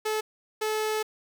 sawtooth tone pair in turn, 432 / 432 Hz, A4 / A4, -32 / -32 cents, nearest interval unison, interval 0 cents, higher neither, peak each -22 / -22 dBFS, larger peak neither, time 0.05-0.21 / 0.61-1.03 s, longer second, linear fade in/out 10 ms, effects 8-bit

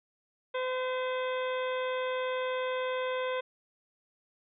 harmonic tone with a mistuned harmonic, 511 Hz, C5, 41 cents flat, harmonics 1 / 2 / 3 / 4 / 5 / 6 / 7, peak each -31 / -37 / -41 / -43 / -45 / -47 / -48 dBFS, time 0.54-3.41 s, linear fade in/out 10 ms, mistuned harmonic 6, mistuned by +97 cents, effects none

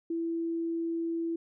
sine tone, 332.5 Hz, E4, 15 cents sharp, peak -29 dBFS, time 0.1-1.36 s, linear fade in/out 5 ms, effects none

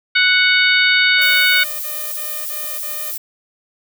harmonic tone, 740 Hz, F#5, in tune, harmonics 2 / 3 / 4 / 5 / 6, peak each -15 / -15 / -21 / -19 / -22 dBFS, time 0.15-1.64 s, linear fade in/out 10 ms
10% pulse tone bursts, 607 Hz, D#5, 43 cents flat, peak -25 dBFS, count 6, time 1.17-3.12 s, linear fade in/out 20 ms, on 300 ms, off 30 ms
violet noise, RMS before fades -25 dBFS, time 1.21-3.18 s, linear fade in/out 10 ms
effects none

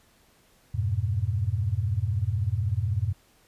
sine chord, F diminished, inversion none, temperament equal with one note detuned, 87.31 / 103.41 / 123.47 Hz, F2 / Ab2 / Cb3, 0 / -7 / 0 cents, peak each -29 / -26 / -30 dBFS, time 0.74-3.13 s, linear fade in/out 10 ms, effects pink hiss -61 dBFS RMS until 3.47 s + resampled to 32000 Hz

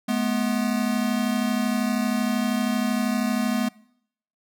square tone pair together, 212.8 / 245.6 Hz, G#3 / B3, +42 / -9 cents, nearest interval major second, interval 249 cents, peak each -25 / -25 dBFS, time 0.08-3.69 s, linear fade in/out 10 ms, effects noise-tail reverb RT60 0.7 s tail -23 dB re dry

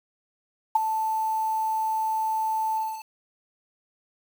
sine tone with ADSR envelope, 880 Hz, A5, in tune, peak -13 dBFS, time 0.75-3.05 s, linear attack 7 ms, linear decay 15 ms, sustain -10 dB, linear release 280 ms, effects 7-bit

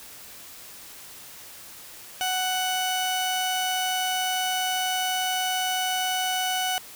sawtooth tone pair together, 743 / 1486 Hz, F#5 / F#6, +7 / +7 cents, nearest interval octave, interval 1200 cents, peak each -22 dBFS, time 2.21-6.78 s, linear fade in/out 0 ms, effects white hiss -44 dBFS RMS until 6.95 s

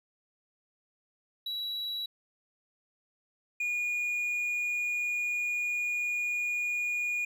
triangle tone pair in turn, 3908 / 2441 Hz, B7 / D#7, -19 / -34 cents, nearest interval minor sixth, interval 815 cents, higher first, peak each -31 / -27 dBFS, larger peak second, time 1.46-2.06 / 3.6-7.25 s, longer second, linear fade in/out 5 ms, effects none

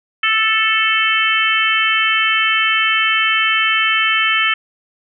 harmonic tone, 440 Hz, A4, in tune, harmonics 3 / 4 / 5 / 6 / 7, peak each -19 / -19 / -19 / -19 / -19 dBFS, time 0.23-4.54 s, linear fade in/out 5 ms, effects none

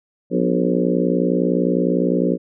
harmonic tone with a mistuned harmonic, 59.9 Hz, A#1, 48 cents sharp, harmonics 3 / 4 / 5 / 6 / 7 / 8 / 9, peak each -21 / -22 / -23 / -24 / -24 / -25 / -26 dBFS, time 0.3-2.38 s, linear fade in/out 50 ms, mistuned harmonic 4, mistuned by +63 cents, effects none

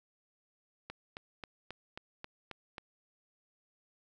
click train, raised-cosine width 0.3 ms, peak -26 dBFS, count 8, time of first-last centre 0.9-2.782 s, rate 3.72 Hz, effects none

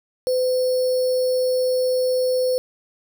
sine tone with sample-and-hold, 508 Hz, B4, 49 cents sharp, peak -17 dBFS, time 0.27-2.58 s, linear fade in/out 0 ms, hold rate 4900 Hz, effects none

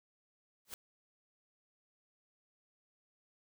white noise with exponential growth, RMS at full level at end -40 dBFS, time 0.65-0.74 s, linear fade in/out 1 ms, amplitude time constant 18 ms, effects none

